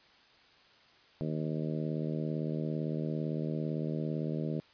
harmonic tone, 77.78 Hz, D#2, in tune, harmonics 2 / 3 / 4 / 5 / 6 / 7 / 8, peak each -34 / -38 / -40 / -42 / -44 / -45 / -46 dBFS, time 1.21-4.6 s, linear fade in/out 0 ms, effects white hiss -61 dBFS RMS until 4.73 s + resampled to 11025 Hz

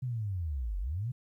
sine linear two-way sweep, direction down then up, 130.81 to 43.14 to 130.81 Hz, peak -31 dBFS, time 0.02-1.12 s, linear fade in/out 10 ms, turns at 0.79 s, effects 12-bit

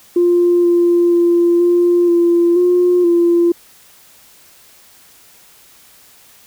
sine tone with pitch steps, 349.8 / 346.6 / 344.7 / 349.3 / 343.4 / 356.4 / 343.4 Hz, F4 / F4 / F4 / F4 / F4 / F4 / F4, +3 / -13 / -23 / 0 / -29 / +35 / -29 cents, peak -8 dBFS, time 0.16-3.52 s, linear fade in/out 5 ms, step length 480 ms, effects tanh soft clip ceiling -4 dBFS + white hiss -46 dBFS RMS until 6.46 s

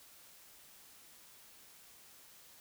silence, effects white hiss -59 dBFS RMS until 2.6 s

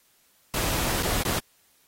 pink noise with dropouts, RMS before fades -27 dBFS, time 0.54-1.39 s, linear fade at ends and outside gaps 1 ms, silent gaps 1.026-1.031 / 1.226-1.251 s, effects white hiss -63 dBFS RMS until 1.87 s + AAC 48 kbps

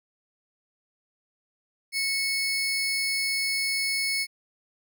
30% pulse tone pair together, 2195 / 5221 Hz, C#7 / E8, -18 / -17 cents, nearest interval octave + minor third, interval 1501 cents, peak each -23 / -27 dBFS, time 1.92-4.27 s, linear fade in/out 50 ms, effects none

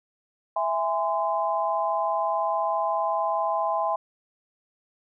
sine chord, E augmented, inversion none, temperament just, 659.3 / 824.1 / 1030.1 Hz, E5 / G#5 / B#5, 0 / -14 / -27 cents, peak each -27 dBFS, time 0.56-3.96 s, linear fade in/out 5 ms, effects none

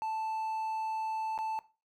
triangle tone with dropouts, 880 Hz, A5, in tune, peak -30 dBFS, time 0.02-1.59 s, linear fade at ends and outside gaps 0 ms, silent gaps 1.378-1.388 s, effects noise-tail reverb RT60 0.3 s tail -17 dB re dry

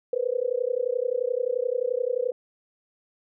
sine tone with amplitude modulation, 495.9 Hz, B4, 7 cents sharp, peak -19 dBFS, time 0.13-2.32 s, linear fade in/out 2 ms, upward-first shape sine, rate 31.5 Hz, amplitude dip 100%, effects none

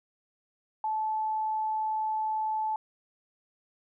sine tone, 869 Hz, A5, 22 cents flat, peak -27 dBFS, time 0.84-2.76 s, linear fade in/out 2 ms, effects none

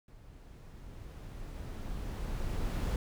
brown noise with level ramp, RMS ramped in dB -54 to -31 dBFS, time 0.08-2.96 s, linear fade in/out 2 ms, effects none

